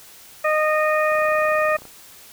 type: harmonic tone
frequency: 616 Hz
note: D#5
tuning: 17 cents flat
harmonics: 1 / 2 / 3 / 4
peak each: -19 / -22 / -24 / -28 dBFS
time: 0.44-1.77 s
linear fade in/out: 10 ms
type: click train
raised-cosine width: 1 ms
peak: -28 dBFS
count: 23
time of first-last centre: 1.12-1.853 s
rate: 30 Hz
effects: white hiss -45 dBFS RMS until 2.32 s